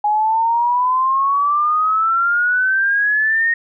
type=exponential sweep; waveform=sine; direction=up; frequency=830.6 to 1864.7 Hz; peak=-13 dBFS; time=0.04-3.54 s; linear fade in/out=5 ms; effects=none